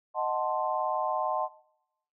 sine chord, D# diminished seventh, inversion none, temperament equal, 622.3 / 740 / 880 / 1046.5 Hz, D#5 / F#5 / A5 / C6, 0 / 0 / 0 / 0 cents, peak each -32 dBFS, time 0.14-1.49 s, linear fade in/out 50 ms, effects noise-tail reverb RT60 0.8 s tail -20 dB re dry

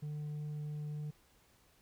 triangle tone with hard clipping, 149.7 Hz, D3, 33 cents sharp, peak -37 dBFS, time 0.02-1.11 s, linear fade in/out 10 ms, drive 1 dB, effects pink hiss -68 dBFS RMS until 1.81 s

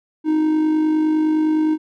triangle tone with amplitude modulation, 311.1 Hz, D#4, in tune, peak -11 dBFS, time 0.24-1.78 s, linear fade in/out 50 ms, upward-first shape sine, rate 49.8 Hz, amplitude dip 35%, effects none

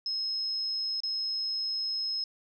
sine tone with dropouts, 5160 Hz, E8, 38 cents flat, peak -29 dBFS, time 0.06-2.24 s, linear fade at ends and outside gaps 2 ms, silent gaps 1.004-1.034 s, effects none

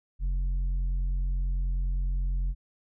sine tone with tanh clipping, 44.71 Hz, F1, 41 cents sharp, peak -26 dBFS, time 0.19-2.55 s, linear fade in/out 50 ms, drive 5 dB, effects none

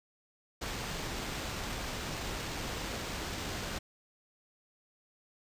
pink noise with sample-and-hold, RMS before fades -38 dBFS, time 0.61-3.79 s, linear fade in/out 10 ms, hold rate 11025 Hz, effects resampled to 32000 Hz

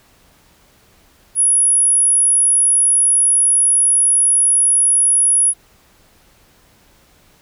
sine tone, 10310 Hz, E9, 40 cents flat, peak -10 dBFS, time 1.35-5.54 s, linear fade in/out 50 ms, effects pink hiss -52 dBFS RMS until 7.41 s

